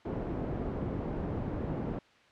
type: low-pass noise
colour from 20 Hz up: white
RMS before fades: -35 dBFS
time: 0.05-1.99 s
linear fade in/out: 5 ms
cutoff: 350 Hz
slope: 12 dB/octave
effects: white hiss -61 dBFS RMS until 2.31 s + low-pass 3000 Hz 12 dB/octave